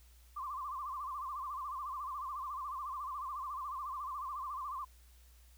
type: tone with vibrato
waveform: sine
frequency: 1108.7 Hz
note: C#6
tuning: in tune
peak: -38 dBFS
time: 0.36-4.85 s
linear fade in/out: 10 ms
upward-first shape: sine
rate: 14 Hz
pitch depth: 140 cents each way
effects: added 60 Hz sine -58 dBFS peak until 5.57 s + white hiss -67 dBFS RMS until 5.57 s